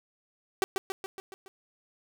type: tone with echo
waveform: sawtooth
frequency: 384.8 Hz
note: G4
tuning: 32 cents flat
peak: -19 dBFS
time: 0.62-0.64 s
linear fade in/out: 0 ms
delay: 140 ms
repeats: 6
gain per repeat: -4 dB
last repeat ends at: 1.48 s
effects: none